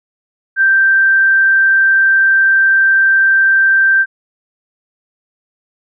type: tone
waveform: sine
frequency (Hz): 1568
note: G6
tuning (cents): 0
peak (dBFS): -7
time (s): 0.56-4.06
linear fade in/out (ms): 50
effects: none